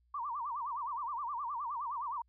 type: tone with vibrato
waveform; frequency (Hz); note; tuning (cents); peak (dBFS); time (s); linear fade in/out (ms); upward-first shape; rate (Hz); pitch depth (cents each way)
sine; 1047; C6; +1; -35; 0.14-2.22; 5; sine; 9.6; 230
effects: added 60 Hz sine -68 dBFS peak until 2.28 s